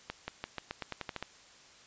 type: accelerating click train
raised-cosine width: 0.3 ms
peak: -20 dBFS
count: 11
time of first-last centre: 0.1-1.226 s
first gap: 180 ms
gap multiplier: 0.89
effects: white hiss -57 dBFS RMS until 1.86 s + resampled to 16000 Hz